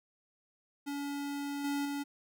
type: tone with level steps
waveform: square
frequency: 284.3 Hz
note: C#4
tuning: 44 cents sharp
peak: -36 / -32 / -35 dBFS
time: 0.86-2.04 s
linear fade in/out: 20 ms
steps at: 1.64 / 1.85 s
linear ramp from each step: 5 ms
effects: none